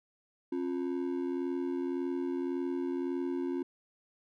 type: ring-modulated tone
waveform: triangle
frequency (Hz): 311.7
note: D#4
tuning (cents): +3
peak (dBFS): -26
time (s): 0.52-3.63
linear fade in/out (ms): 5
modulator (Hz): 40.9
effects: none